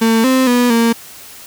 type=tone with pitch steps; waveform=35% pulse; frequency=225.5 / 260.2 / 244.5 / 231 Hz; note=A3 / C4 / B3 / A#3; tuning=+43 / -9 / -17 / -16 cents; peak=-8 dBFS; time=0.01-0.93 s; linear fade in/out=10 ms; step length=230 ms; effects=white hiss -36 dBFS RMS until 1.46 s